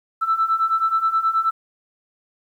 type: beating tone pair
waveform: sine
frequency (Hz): 1318.5 / 1327.9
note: E6 / E6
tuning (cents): 0 / +12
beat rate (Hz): 9.4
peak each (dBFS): -21 / -18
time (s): 0.21-1.51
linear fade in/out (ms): 20
effects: tanh soft clip ceiling -10 dBFS + 9-bit